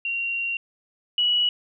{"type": "tone pair in turn", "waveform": "sine", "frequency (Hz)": [2756, 2931], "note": ["F7", "F#7"], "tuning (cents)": [-24, -17], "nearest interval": "minor second", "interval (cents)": 107, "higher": "second", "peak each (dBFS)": [-24, -18], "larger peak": "second", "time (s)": [[0.05, 0.57], [1.18, 1.49]], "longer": "first", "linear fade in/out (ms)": 2, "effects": []}